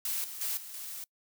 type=noise with level steps; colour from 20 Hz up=blue; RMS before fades=-33 / -42 / -33 / -45 / -41 dBFS; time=0.05-1.04 s; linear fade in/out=2 ms; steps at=0.24 / 0.41 / 0.57 / 0.74 s; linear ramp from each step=2 ms; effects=noise-tail reverb RT60 0.1 s tail -25 dB re dry